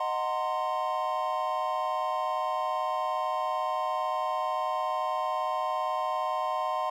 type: chord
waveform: triangle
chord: C half-diminished seventh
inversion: first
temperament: equal with one note detuned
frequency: 622.3 / 740 / 917.4 / 1046.5 Hz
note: Eb5 / Gb5 / Bb5 / C6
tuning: 0 / 0 / -28 / 0 cents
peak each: -32 / -31 / -33 / -29 dBFS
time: 0-6.9 s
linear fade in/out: 5 ms
effects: none